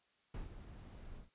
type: noise with ADSR envelope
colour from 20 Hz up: brown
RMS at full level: -43 dBFS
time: 0.34-1.3 s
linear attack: 4 ms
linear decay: 140 ms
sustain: -8 dB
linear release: 140 ms
effects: white hiss -75 dBFS RMS until 1.34 s + resampled to 8000 Hz